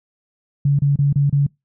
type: tone bursts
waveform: sine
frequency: 141.8 Hz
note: C#3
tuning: 40 cents sharp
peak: -12 dBFS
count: 5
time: 0.65-1.466 s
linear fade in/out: 5 ms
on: 140 ms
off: 29 ms
effects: noise-tail reverb RT60 0.2 s tail -26 dB re dry